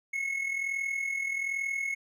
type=tone with amplitude modulation; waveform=triangle; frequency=2184 Hz; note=C#7; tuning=26 cents flat; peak=-25 dBFS; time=0.13-1.95 s; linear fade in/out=10 ms; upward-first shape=sine; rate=41.2 Hz; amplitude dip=60%; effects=none